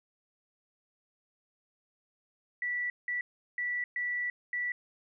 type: tone bursts at uneven times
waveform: sine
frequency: 1958 Hz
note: B6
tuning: 15 cents flat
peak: -30 dBFS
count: 5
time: 2.62-2.9 / 3.08-3.21 / 3.58-3.84 / 3.96-4.3 / 4.53-4.72 s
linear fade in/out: 2 ms
effects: none